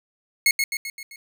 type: tone with echo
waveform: sawtooth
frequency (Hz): 2175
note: C#7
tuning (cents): -33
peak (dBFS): -11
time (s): 0.46-0.51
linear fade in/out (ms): 2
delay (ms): 130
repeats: 5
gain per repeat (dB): -5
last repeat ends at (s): 1.16
effects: none